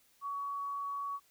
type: tone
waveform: sine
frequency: 1126 Hz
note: C#6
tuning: 27 cents sharp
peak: -35 dBFS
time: 0.21-1.2 s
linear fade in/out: 50 ms
effects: white hiss -68 dBFS RMS until 1.3 s